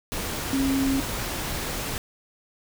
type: tone in noise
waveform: sine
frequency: 270 Hz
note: C#4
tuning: 45 cents flat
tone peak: -21 dBFS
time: 0.53-1 s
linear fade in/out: 0 ms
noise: pink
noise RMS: -30 dBFS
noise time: 0.12-1.98 s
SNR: +6 dB
effects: none